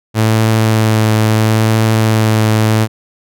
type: tone with vibrato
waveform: sawtooth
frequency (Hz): 110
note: A2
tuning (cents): 0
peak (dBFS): -5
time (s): 0.14-2.88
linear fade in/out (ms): 50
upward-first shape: triangle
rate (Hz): 0.74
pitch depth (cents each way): 17
effects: none